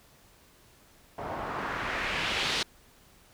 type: noise with low-pass filter sweep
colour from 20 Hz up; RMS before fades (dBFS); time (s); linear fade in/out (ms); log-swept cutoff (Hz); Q
white; -32; 1.18-2.63; 5; 750 to 4200; 1.5
effects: pink hiss -59 dBFS RMS until 3.33 s